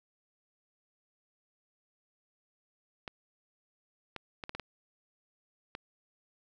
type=clicks; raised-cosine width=0.3 ms; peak=-23 dBFS; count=7; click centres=3.078 / 4.163 / 4.438 / 4.494 / 4.55 / 4.597 / 5.751 s; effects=none